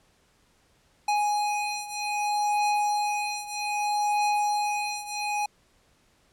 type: beating tone pair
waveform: square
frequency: 831 / 831.63 Hz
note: G#5 / G#5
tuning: +1 / +2 cents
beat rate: 0.63 Hz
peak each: -27 / -30 dBFS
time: 1.08-5.46 s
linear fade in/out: 5 ms
effects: pink hiss -64 dBFS RMS until 6.32 s + low-pass 10000 Hz 12 dB/octave